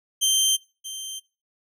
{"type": "tone with echo", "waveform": "20% pulse", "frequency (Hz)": 3136, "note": "G7", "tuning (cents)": 0, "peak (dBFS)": -13, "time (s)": [0.21, 0.57], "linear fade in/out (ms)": 20, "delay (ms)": 630, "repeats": 1, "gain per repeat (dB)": -14, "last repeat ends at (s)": 1.2, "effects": ["noise-tail reverb RT60 0.3 s tail -21 dB re dry"]}